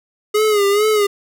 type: tone with vibrato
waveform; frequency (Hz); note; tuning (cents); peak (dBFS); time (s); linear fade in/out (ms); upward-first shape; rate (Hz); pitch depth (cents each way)
square; 415.3; G#4; 0; -13; 0.34-1.07; 10; sine; 2.3; 75
effects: none